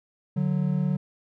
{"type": "tone pair together", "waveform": "triangle", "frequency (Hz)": [146.83, 184.79], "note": ["D3", "F#3"], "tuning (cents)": [0, -2], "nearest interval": "major third", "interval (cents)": 398, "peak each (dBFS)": -23, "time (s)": [0.36, 0.97], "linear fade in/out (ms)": 10, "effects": []}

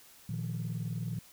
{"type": "chord", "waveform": "sine", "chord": "Bb suspended fourth", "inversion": "none", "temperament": "equal", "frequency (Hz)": [116.54, 155.56, 174.61], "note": ["Bb2", "Eb3", "F3"], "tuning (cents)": [0, 0, 0], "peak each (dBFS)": [-35, -37, -38], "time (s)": [0.29, 1.19], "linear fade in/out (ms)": 5, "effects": ["tanh soft clip ceiling -27 dBFS", "white hiss -57 dBFS RMS until 1.32 s"]}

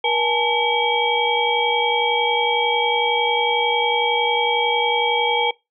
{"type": "tone cluster", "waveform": "sine", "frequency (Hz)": [476.6, 833, 884, 2286, 3235], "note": ["A#4", "G#5", "A5", "D7", "G#7"], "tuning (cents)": [38, 5, 8, -47, -46], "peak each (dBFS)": -23, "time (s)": [0.04, 5.51], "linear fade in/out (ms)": 5, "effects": ["noise-tail reverb RT60 0.2 s tail -21 dB re dry"]}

